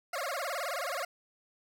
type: tone with vibrato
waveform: 20% pulse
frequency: 622.3 Hz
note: D#5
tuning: in tune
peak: -28 dBFS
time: 0.13-1.05 s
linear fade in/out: 5 ms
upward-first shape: sine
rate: 19 Hz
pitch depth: 260 cents each way
effects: none